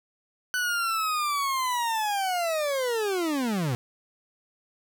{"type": "linear sweep", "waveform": "40% pulse", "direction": "down", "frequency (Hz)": [1500, 114.1], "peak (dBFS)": -24, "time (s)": [0.54, 3.75], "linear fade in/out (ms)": 0, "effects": []}